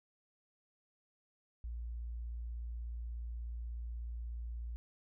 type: tone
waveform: sine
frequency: 58.27 Hz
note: A#1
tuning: in tune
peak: -39 dBFS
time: 1.64-4.76 s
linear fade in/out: 0 ms
effects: none